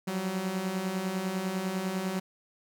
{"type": "beating tone pair", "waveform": "sawtooth", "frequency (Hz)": [180, 190], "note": ["F#3", "F#3"], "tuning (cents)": [-47, 46], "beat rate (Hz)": 10, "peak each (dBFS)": [-32, -27], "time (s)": [0.07, 2.2], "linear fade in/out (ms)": 10, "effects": []}